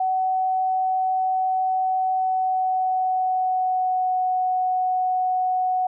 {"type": "tone with pitch glide", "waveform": "sine", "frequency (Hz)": [751, 739.8], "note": ["F#5", "F#5"], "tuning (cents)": [26, 0], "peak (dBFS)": -19, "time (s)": [0, 5.87], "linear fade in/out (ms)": 5, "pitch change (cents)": -26, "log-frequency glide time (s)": [2.14, 4.17], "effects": []}